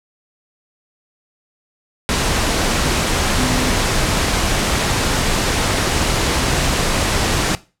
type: tone in noise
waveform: sine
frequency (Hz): 252.3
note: B3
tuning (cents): +37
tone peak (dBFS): -21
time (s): 3.37-3.7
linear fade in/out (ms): 0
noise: pink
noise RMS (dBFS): -17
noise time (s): 2.09-7.55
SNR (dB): -7
effects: noise-tail reverb RT60 0.3 s tail -18 dB re dry + low-pass 9000 Hz 12 dB/octave